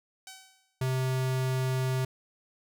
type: tone with exponential decay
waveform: 5% pulse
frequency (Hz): 761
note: F#5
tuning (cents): +48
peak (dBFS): -30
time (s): 0.27-0.83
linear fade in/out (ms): 2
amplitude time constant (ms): 120
type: tone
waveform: square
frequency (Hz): 130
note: C3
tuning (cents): -11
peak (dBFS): -27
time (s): 0.81-2.05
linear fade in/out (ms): 5
effects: none